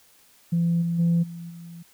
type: tone with level steps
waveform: sine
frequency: 169.5 Hz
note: E3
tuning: 49 cents sharp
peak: -18 / -22 / -16 / -34 / -38 dBFS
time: 0.52-1.83 s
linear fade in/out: 10 ms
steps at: 0.81 / 0.98 / 1.22 / 1.49 s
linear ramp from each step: 20 ms
effects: tanh soft clip ceiling -15 dBFS + white hiss -57 dBFS RMS until 1.93 s